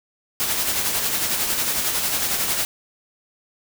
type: noise with tremolo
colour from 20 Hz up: white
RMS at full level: -21 dBFS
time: 0.4-2.65 s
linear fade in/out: 0 ms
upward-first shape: sine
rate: 11 Hz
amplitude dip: 40%
effects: none